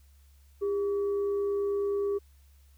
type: tone with frequency modulation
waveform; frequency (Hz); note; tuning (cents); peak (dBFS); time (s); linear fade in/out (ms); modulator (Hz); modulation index
sine; 402.7; G4; +47; -26; 0.61-2.19; 20; 736; 0.21
effects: added 69 Hz sine -55 dBFS peak until 2.77 s + white hiss -68 dBFS RMS until 2.77 s

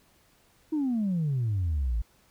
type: exponential sweep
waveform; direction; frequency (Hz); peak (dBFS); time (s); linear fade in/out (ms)
sine; down; 321.2 to 51.91; -23; 0.72-2.02; 10
effects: tanh soft clip ceiling -22 dBFS + pink hiss -63 dBFS RMS until 2.3 s

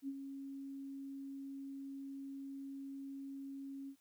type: tone with ADSR envelope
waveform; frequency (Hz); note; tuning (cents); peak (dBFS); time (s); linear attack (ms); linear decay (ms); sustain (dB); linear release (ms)
sine; 274; C#4; -20; -37; 0.02-3.96; 60; 49; -7; 75
effects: white hiss -75 dBFS RMS until 4 s

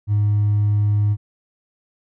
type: tone with hard clipping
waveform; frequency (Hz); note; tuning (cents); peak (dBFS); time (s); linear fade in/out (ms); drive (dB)
triangle; 103.83; G#2; 0; -14; 0.07-1.17; 50; 2
effects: none

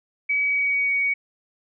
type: tone with pitch glide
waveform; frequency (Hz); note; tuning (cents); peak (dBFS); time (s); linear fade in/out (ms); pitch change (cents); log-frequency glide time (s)
sine; 2276 to 2245; C#7 to C#7; +45 to +21; -19; 0.29-1.14; 10; -24; 0.42-0.9
effects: none

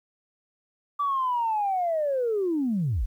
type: linear sweep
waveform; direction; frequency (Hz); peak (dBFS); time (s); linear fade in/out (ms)
sine; down; 1167 to 35.01; -22; 0.99-3.06; 10
effects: tanh soft clip ceiling -18 dBFS + 10-bit

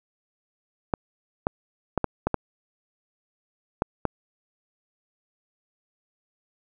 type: clicks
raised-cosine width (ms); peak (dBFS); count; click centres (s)
1; -8; 8; 0.938 / 1.469 / 1.977 / 2.043 / 2.27 / 2.343 / 3.821 / 4.053
effects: none

